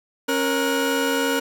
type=tone cluster; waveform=30% pulse; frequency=274 / 467.2 / 1453 Hz; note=C#4 / A#4 / F#6; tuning=-20 / +4 / -32 cents; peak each=-21 / -21 / -23 dBFS; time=0.28-1.4 s; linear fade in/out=10 ms; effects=none